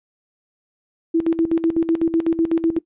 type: tone with tremolo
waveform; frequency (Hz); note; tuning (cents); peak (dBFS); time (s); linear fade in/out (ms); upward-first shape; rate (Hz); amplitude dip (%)
sine; 329.6; E4; 0; -13; 1.14-2.79; 10; square; 8; 75
effects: noise-tail reverb RT60 0.1 s tail -18 dB re dry + resampled to 8000 Hz